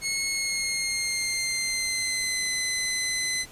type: tone with pitch glide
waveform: 15% pulse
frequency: 2176 to 2030 Hz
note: C#7 to B6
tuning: -33 to +47 cents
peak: -19 dBFS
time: 0.01-3.46 s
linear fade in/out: 50 ms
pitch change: -120 cents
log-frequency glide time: 0.3-2.5 s
effects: pink hiss -48 dBFS RMS until 3.51 s + resampled to 32000 Hz